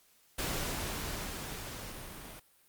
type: noise with level ramp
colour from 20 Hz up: pink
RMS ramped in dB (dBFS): -34 to -47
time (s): 0.38-2.4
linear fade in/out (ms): 10
effects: white hiss -66 dBFS RMS until 2.68 s + Opus 48 kbps